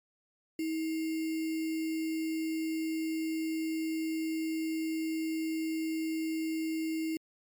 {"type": "tone with sample-and-hold", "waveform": "sine", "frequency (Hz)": 320, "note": "D#4", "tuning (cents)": 49, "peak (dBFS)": -30, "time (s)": [0.59, 7.17], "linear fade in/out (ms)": 2, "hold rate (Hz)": 2450, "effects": ["MP3 96 kbps"]}